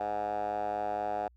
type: tone with band-pass filter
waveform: 10% pulse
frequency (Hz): 104.2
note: G#2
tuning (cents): +6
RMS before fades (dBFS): -33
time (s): 0-1.28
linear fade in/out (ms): 5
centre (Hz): 770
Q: 6.8
effects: added 60 Hz sine -58 dBFS peak until 1.36 s